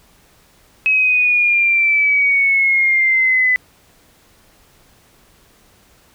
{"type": "exponential sweep", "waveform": "sine", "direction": "down", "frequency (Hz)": [2560, 2000], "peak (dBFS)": -11, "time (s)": [0.86, 3.56], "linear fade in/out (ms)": 0, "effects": ["pink hiss -52 dBFS RMS until 6.14 s"]}